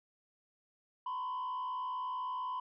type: tone with frequency modulation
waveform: sine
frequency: 1010 Hz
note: B5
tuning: 39 cents sharp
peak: -33 dBFS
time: 1.06-2.6 s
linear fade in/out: 5 ms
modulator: 64.3 Hz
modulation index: 0.63
effects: tanh soft clip ceiling -34 dBFS

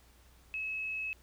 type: tone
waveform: sine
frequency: 2580 Hz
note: E7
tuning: 38 cents flat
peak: -34 dBFS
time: 0.54-1.13 s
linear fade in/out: 0 ms
effects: added 60 Hz sine -61 dBFS peak until 1.22 s + pink hiss -64 dBFS RMS until 1.22 s

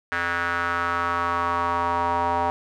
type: tone with band-pass filter sweep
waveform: square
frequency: 86.2 Hz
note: F2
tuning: 22 cents flat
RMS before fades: -24 dBFS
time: 0.12-2.5 s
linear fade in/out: 0 ms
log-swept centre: 1600 to 870 Hz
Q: 4.1
effects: none

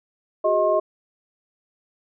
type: tone cluster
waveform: sine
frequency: 365.1 / 407.8 / 629 / 1072 Hz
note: F#4 / G#4 / D#5 / C6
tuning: -23 / -32 / +19 / +42 cents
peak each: -26 / -26 / -18 / -25 dBFS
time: 0.44-0.8 s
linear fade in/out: 10 ms
effects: none

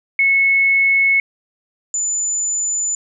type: tone pair in turn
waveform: sine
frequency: 2195 / 7015 Hz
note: C#7 / A8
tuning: -18 / -6 cents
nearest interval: octave + minor sixth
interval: 2012 cents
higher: second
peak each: -11 / -17 dBFS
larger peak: first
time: 0.19-1.2 / 1.94-2.95 s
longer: neither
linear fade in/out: 2 ms
effects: none

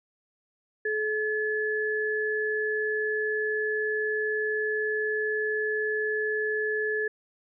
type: tone pair together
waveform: sine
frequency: 429 / 1716 Hz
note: A4 / A6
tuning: -44 / -44 cents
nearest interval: 2 octaves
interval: 2400 cents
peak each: -28 dBFS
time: 0.85-7.08 s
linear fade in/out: 5 ms
effects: none

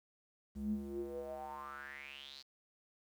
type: tone with band-pass filter sweep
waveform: square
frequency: 69.6 Hz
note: C#2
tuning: 8 cents sharp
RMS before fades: -44 dBFS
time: 0.55-2.43 s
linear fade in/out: 20 ms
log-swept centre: 160 to 4600 Hz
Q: 7.7
effects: 11-bit

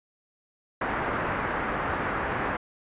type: low-pass noise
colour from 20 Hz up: white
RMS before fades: -29 dBFS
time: 0.81-2.57 s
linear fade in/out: 5 ms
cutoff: 1700 Hz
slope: 24 dB/octave
effects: resampled to 8000 Hz

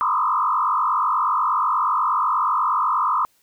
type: tone with frequency modulation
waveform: sine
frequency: 1125 Hz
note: C#6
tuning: 25 cents sharp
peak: -17 dBFS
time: 0.01-3.25 s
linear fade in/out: 0 ms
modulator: 48.3 Hz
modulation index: 3.3
effects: white hiss -62 dBFS RMS until 3.42 s

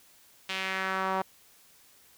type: tone with band-pass filter sweep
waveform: sawtooth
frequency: 190 Hz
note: F#3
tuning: 46 cents sharp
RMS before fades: -31 dBFS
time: 0.49-1.22 s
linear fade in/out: 5 ms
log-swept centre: 3000 to 890 Hz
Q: 1.9
effects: white hiss -59 dBFS RMS until 2.17 s

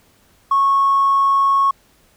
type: tone with tanh clipping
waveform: triangle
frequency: 1100 Hz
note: C#6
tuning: 14 cents flat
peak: -11 dBFS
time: 0.51-1.71 s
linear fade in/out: 5 ms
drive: 1 dB
effects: pink hiss -55 dBFS RMS until 2.16 s

